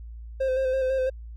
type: tone with vibrato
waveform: triangle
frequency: 523.3 Hz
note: C5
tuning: in tune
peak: -20 dBFS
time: 0.4-1.1 s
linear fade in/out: 10 ms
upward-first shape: square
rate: 6 Hz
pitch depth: 25 cents each way
effects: added 57 Hz sine -37 dBFS peak until 1.36 s